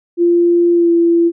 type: tone with pitch glide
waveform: sine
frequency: 345.2 to 338.7 Hz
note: F4 to E4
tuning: -20 to +47 cents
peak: -8 dBFS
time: 0.17-1.32 s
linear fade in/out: 50 ms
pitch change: -33 cents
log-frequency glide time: 0.73-0.91 s
effects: none